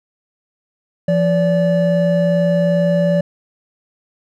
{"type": "tone pair together", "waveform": "triangle", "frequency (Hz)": [171.9, 578.2], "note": ["F3", "D5"], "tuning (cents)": [-27, -27], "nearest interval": "octave + major sixth", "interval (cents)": 2100, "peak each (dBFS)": -13, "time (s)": [1.08, 3.21], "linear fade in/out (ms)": 5, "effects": []}